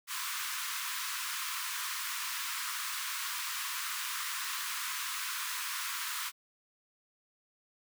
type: high-pass noise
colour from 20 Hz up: pink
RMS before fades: -37 dBFS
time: 0.07-6.32 s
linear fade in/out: 50 ms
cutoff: 980 Hz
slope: 96 dB/octave
effects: none